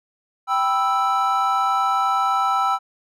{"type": "chord", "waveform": "triangle", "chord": "E minor", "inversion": "first", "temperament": "equal", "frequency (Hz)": [784, 987.8, 1318.5], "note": ["G5", "B5", "E6"], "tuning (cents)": [0, 0, 0], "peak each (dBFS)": [-20, -23, -18], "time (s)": [0.47, 2.79], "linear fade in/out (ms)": 50, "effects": []}